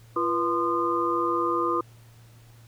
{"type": "tone cluster", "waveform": "sine", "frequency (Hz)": [342.3, 488.1, 1038, 1220], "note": ["F4", "B4", "C6", "D#6"], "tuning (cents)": [-35, -20, -14, -34], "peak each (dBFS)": [-27, -31, -29, -26], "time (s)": [0.16, 1.81], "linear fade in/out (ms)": 5, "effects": ["added 115 Hz sine -49 dBFS peak until 2.67 s", "pink hiss -58 dBFS RMS until 2.67 s"]}